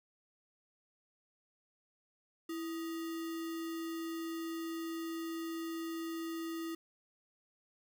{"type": "tone with sample-and-hold", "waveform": "sine", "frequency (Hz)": 329.8, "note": "E4", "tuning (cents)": 1, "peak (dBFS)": -37, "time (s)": [2.49, 6.75], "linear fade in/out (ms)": 5, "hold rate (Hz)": 1575, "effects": []}